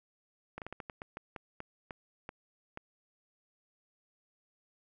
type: slowing click train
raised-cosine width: 0.5 ms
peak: -26 dBFS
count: 13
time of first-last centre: 0.58-2.774 s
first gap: 38 ms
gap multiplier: 1.26
effects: none